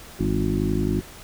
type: harmonic tone with a mistuned harmonic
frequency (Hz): 51.3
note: G#1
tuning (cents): -21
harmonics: 1 / 2 / 3 / 4 / 5 / 6 / 7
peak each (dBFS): -28 / -28 / -28 / -28 / -28 / -28 / -28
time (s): 0.19-1.01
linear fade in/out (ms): 10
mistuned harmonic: 3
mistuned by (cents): +80
effects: pink hiss -43 dBFS RMS until 1.23 s